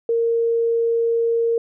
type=tone; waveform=sine; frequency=462.4 Hz; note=A#4; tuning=14 cents flat; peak=-16 dBFS; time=0.09-1.58 s; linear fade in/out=2 ms; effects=none